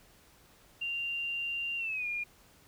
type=tone with pitch glide; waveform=sine; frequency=2779 to 2419 Hz; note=F7 to D#7; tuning=-9 to -49 cents; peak=-32 dBFS; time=0.81-2.24 s; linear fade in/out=10 ms; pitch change=-240 cents; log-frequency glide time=1.77-2.07 s; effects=pink hiss -61 dBFS RMS until 2.67 s